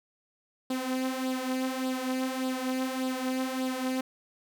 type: tone with flanger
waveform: sawtooth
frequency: 258.9 Hz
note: C4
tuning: 18 cents flat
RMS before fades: -31 dBFS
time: 0.7-4.01 s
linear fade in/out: 5 ms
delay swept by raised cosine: 0.23 to 4.33 ms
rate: 1.7 Hz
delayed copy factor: +0.6
effects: none